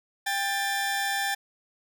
sawtooth tone pair together, 794.5 / 1763 Hz, G5 / A6, +23 / +3 cents, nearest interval octave + major second, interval 1380 cents, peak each -25 dBFS, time 0.26-1.35 s, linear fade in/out 10 ms, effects none

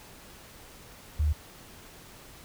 sine tone, 75.4 Hz, D2, 46 cents sharp, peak -22 dBFS, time 1.19-1.33 s, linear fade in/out 10 ms, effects pink hiss -50 dBFS RMS until 2.44 s

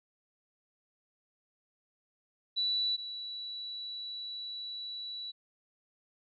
sine tone pair in turn, 3951 / 3936 Hz, B7 / B7, 0 / -7 cents, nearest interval unison, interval 7 cents, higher first, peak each -28 / -38 dBFS, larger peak first, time 2.56-2.97 / 2.97-5.32 s, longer second, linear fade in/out 20 ms, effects none

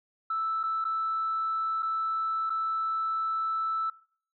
sine tone with dropouts, 1318 Hz, E6, 1 cent flat, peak -26 dBFS, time 0.3-3.9 s, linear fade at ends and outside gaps 5 ms, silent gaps 0.632-0.636 / 0.843-0.85 / 1.824-1.828 / 2.497-2.502 s, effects noise-tail reverb RT60 0.5 s tail -22 dB re dry + tanh soft clip ceiling -22 dBFS

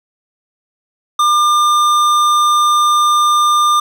sine tone with tanh clipping, 1200 Hz, D6, 37 cents sharp, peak -11 dBFS, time 1.19-3.8 s, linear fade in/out 5 ms, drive 16 dB, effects none

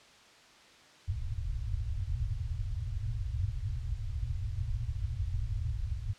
white low-pass noise, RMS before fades -34 dBFS, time 1.07-6.14 s, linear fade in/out 10 ms, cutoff 120 Hz, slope 96 dB/octave, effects white hiss -57 dBFS RMS until 6.18 s + low-pass 5000 Hz 12 dB/octave

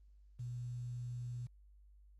sine tone with quantisation, 121.5 Hz, B2, 28 cents flat, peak -40 dBFS, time 0.39-1.47 s, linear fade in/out 10 ms, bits 11, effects added 50 Hz sine -59 dBFS peak until 2.19 s + Opus 32 kbps

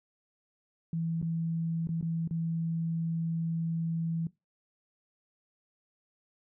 sine tone with dropouts, 164.8 Hz, E3, in tune, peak -29 dBFS, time 0.93-4.27 s, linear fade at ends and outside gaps 2 ms, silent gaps 1.216-1.226 / 1.872-1.89 / 2.012-2.026 / 2.276-2.309 s, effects noise-tail reverb RT60 0.2 s tail -19 dB re dry

